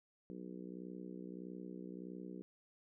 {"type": "harmonic tone", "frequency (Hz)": 61.6, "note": "B1", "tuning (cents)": -4, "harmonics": [3, 4, 5, 6, 7, 8], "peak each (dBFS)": [-49, -54, -51, -54, -56, -60], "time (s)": [0.3, 2.42], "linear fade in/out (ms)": 0, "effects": []}